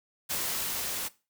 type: noise with level ramp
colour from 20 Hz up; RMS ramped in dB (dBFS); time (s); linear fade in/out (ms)
white; -31 to -34; 0.29-1.09; 20
effects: noise-tail reverb RT60 0.3 s tail -19 dB re dry